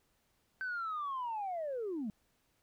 sine linear sweep, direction down, 1549 to 196 Hz, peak -34 dBFS, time 0.61-2.1 s, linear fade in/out 0 ms, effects tanh soft clip ceiling -32 dBFS + pink hiss -75 dBFS RMS until 2.62 s

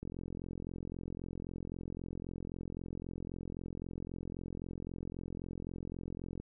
click train, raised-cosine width 3 ms, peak -29 dBFS, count 280, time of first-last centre 0.03-6.4 s, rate 43.8 Hz, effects none

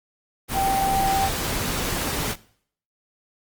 sine tone in noise, 779 Hz, G5, 11 cents flat, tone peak -19 dBFS, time 0.53-1.3 s, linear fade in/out 50 ms, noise pink, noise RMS -26 dBFS, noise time 0.48-2.36 s, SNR +4 dB, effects noise-tail reverb RT60 0.6 s tail -20 dB re dry + Opus 24 kbps

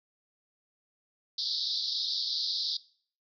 white band-pass noise, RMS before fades -32 dBFS, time 1.38-2.77 s, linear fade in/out 5 ms, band 3600 to 5100 Hz, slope 96 dB/octave, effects noise-tail reverb RT60 0.5 s tail -20 dB re dry

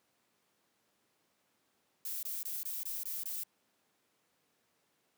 violet noise bursts, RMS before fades -39 dBFS, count 7, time 2.05-3.436 s, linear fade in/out 2 ms, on 180 ms, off 21 ms, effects pink hiss -75 dBFS RMS until 5.17 s + high-pass 200 Hz 12 dB/octave

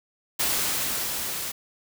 white noise with level ramp, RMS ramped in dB -24 to -32 dBFS, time 0.39-1.52 s, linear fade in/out 10 ms, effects none

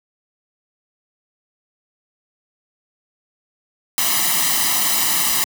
white noise with comb filter, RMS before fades -18 dBFS, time 3.98-5.44 s, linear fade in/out 0 ms, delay 1 ms, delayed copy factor +0.8, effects high-pass 200 Hz 12 dB/octave

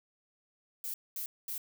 violet noise bursts, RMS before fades -38 dBFS, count 3, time 0.84-1.58 s, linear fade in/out 2 ms, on 100 ms, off 220 ms, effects none

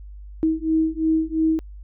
sine beating tone pair, 317.7 / 320.6 Hz, D#4 / E4, +36 / -48 cents, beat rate 2.9 Hz, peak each -21 dBFS, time 0.43-1.59 s, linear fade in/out 0 ms, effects added 50 Hz sine -36 dBFS peak until 1.83 s

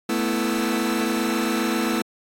sawtooth chord, A suspended second, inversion none, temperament just, 220 / 247.5 / 330 Hz, A3 / B3 / E4, 0 / +4 / +2 cents, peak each -21 / -22 / -21 dBFS, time 0.09-2.02 s, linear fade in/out 5 ms, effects AAC 48 kbps

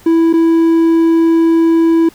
triangle tone with dropouts, 329.6 Hz, E4, in tune, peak -5 dBFS, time 0.06-2.09 s, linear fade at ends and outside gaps 5 ms, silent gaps 0.329-0.336 s, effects pink hiss -43 dBFS RMS until 2.14 s

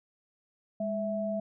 sine tone pair together, 205.4 / 656.6 Hz, G#3 / E5, -19 / -7 cents, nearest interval octave + minor sixth, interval 2012 cents, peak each -33 / -31 dBFS, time 0.8-1.4 s, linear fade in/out 5 ms, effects none

